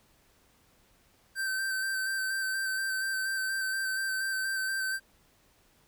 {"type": "tone with vibrato", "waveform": "square", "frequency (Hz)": 1553, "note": "G6", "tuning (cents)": -17, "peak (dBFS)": -30, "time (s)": [1.35, 5], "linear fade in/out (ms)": 50, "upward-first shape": "square", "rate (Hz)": 4.2, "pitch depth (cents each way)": 17, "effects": ["pink hiss -65 dBFS RMS until 5.87 s"]}